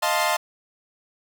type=chord; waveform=sawtooth; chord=F dominant seventh; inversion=third; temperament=equal; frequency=622.3 / 698.5 / 880 / 1046.5 Hz; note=Eb5 / F5 / A5 / C6; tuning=0 / 0 / 0 / 0 cents; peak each=-22 dBFS; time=0.02-0.37 s; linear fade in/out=10 ms; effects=none